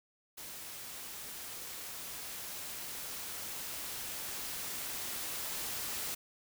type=noise with level ramp; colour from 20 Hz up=white; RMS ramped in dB=-46 to -38 dBFS; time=0.37-6.15 s; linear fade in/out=10 ms; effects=none